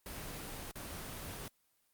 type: noise with dropouts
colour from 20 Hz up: pink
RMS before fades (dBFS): -44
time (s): 0.06-1.48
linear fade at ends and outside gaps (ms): 1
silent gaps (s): 0.713-0.756
effects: white hiss -75 dBFS RMS until 1.93 s + Opus 24 kbps